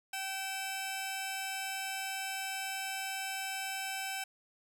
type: tone pair together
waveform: 15% pulse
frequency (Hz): 771 / 2635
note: G5 / E7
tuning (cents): -29 / -1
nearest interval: octave + major sixth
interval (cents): 2128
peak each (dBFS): -31 / -34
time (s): 0.13-4.24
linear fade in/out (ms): 5
effects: none